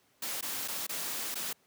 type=noise with dropouts; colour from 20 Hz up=white; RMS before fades=-36 dBFS; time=0.22-1.53 s; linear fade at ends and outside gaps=5 ms; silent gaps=0.411-0.425 / 0.678-0.682 / 0.868-0.892 / 1.345-1.354 s; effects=pink hiss -68 dBFS RMS until 1.66 s + high-pass 150 Hz 12 dB/octave